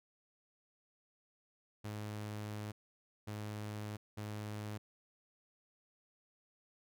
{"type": "tone bursts at uneven times", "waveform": "sawtooth", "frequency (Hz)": 105.5, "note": "G#2", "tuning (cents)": 28, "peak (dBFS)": -37, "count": 3, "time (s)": [[1.84, 2.72], [3.27, 3.97], [4.17, 4.78]], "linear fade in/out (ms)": 10, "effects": []}